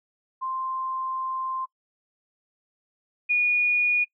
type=tone pair in turn; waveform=sine; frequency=1046.5 / 2450 Hz; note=C6 / D#7; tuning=0 / -27 cents; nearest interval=octave + minor third; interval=1473 cents; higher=second; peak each=-27 / -18 dBFS; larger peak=second; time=0.41-1.66 / 3.29-4.05 s; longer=first; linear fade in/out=20 ms; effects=noise-tail reverb RT60 0.1 s tail -23 dB re dry